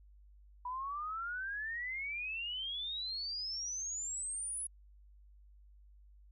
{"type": "exponential sweep", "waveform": "sine", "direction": "up", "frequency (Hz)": [975, 10460], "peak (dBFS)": -37, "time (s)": [0.65, 4.67], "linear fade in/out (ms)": 5, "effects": ["added 50 Hz sine -57 dBFS peak until 6.31 s"]}